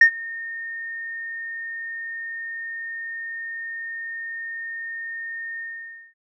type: tone with ADSR envelope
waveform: sine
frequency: 1832 Hz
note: A#6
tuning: 31 cents flat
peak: -5 dBFS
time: 0.01-6.14 s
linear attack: 5 ms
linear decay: 83 ms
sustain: -24 dB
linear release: 550 ms
effects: tanh soft clip ceiling -4 dBFS